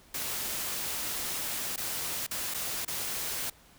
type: noise with dropouts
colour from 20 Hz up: white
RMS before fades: -34 dBFS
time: 0.14-3.5 s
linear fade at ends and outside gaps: 5 ms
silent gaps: 1.762-1.776 / 2.266-2.31 / 2.54-2.544 / 2.85-2.878 s
effects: pink hiss -58 dBFS RMS until 3.78 s